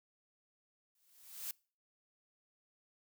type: noise with exponential growth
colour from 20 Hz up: blue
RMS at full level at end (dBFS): -39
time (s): 0.95-1.51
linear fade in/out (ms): 2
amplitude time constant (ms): 120
effects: noise-tail reverb RT60 0.4 s tail -25 dB re dry